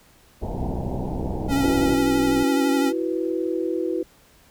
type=low-pass noise; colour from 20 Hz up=pink; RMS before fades=-29 dBFS; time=0.41-1.96 s; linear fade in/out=20 ms; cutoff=920 Hz; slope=96 dB/octave
type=click train; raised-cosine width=3 ms; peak=-19 dBFS; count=120; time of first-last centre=0.55-2.427 s; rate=63.4 Hz
type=tone with vibrato; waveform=square; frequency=277.2 Hz; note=C#4; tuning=in tune; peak=-20 dBFS; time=1.48-2.93 s; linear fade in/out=50 ms; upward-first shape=sine; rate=12 Hz; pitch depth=32 cents each way
type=chord; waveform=sine; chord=E suspended second; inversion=none; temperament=equal; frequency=329.6 / 370 / 493.9 Hz; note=E4 / F#4 / B4; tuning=0 / 0 / 0 cents; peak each=-25 / -26 / -29 dBFS; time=1.63-4.03 s; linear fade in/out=5 ms
effects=pink hiss -55 dBFS RMS until 4.5 s